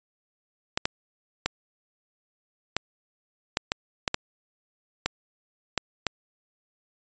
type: clicks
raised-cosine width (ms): 0.2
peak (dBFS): -6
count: 11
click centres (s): 0.775 / 0.855 / 1.46 / 2.766 / 3.571 / 3.719 / 4.078 / 4.144 / 5.06 / 5.777 / 6.067
effects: resampled to 16000 Hz